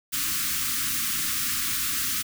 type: band-stop noise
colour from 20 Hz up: white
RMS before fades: -27 dBFS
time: 0.12-2.23 s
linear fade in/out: 20 ms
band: 330 to 1100 Hz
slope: 96 dB/octave
effects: none